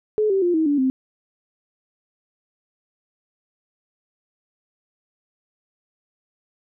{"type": "tone with pitch steps", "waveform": "sine", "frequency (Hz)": [427.2, 387.2, 351, 318.2, 288.4, 261.5], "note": ["G#4", "G4", "F4", "D#4", "D4", "C4"], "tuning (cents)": [49, -21, 9, 39, -31, -1], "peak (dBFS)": -16, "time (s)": [0.18, 0.9], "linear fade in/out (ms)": 0, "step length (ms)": 120, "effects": []}